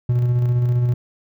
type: tone with tremolo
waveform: triangle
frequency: 122.1 Hz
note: B2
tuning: 19 cents flat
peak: -12 dBFS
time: 0.09-0.94 s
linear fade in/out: 5 ms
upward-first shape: square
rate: 15 Hz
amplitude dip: 25%
effects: none